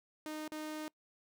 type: tone with dropouts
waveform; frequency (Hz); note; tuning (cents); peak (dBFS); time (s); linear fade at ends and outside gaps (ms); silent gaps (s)
sawtooth; 307.9; D#4; -18; -36; 0.26-0.88; 1; 0.479-0.519
effects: noise-tail reverb RT60 0.1 s tail -24 dB re dry